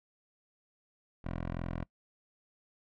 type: tone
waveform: 10% pulse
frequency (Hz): 42.69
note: F1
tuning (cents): -39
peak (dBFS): -27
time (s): 1.24-1.84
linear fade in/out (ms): 10
effects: noise-tail reverb RT60 0.1 s tail -23 dB re dry + low-pass 2000 Hz 12 dB/octave